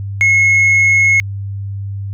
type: tone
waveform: sine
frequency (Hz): 2173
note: C#7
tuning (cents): -35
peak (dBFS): -5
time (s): 0.21-1.2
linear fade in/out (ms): 0
effects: tanh soft clip ceiling -7 dBFS + added 99 Hz sine -20 dBFS peak until 2.13 s